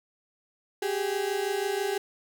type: tone pair together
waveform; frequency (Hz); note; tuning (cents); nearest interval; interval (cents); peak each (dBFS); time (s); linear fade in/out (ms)
35% pulse; 385.7 / 411.8; G4 / G#4; -28 / -15; minor second; 113; -28; 0.82-1.98; 5
effects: none